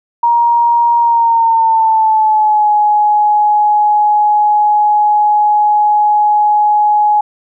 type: tone with pitch glide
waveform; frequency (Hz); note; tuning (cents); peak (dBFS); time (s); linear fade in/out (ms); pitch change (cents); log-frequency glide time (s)
sine; 942 to 839.2; A#5 to G#5; +18 to +18; -7; 0.23-7.21; 5; -200; 0.99-2.7
effects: none